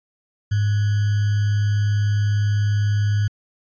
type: tone with sample-and-hold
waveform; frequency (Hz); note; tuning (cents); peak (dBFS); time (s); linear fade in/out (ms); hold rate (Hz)
sine; 103.7; G#2; -2; -16; 0.51-3.28; 10; 1575
effects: resampled to 16000 Hz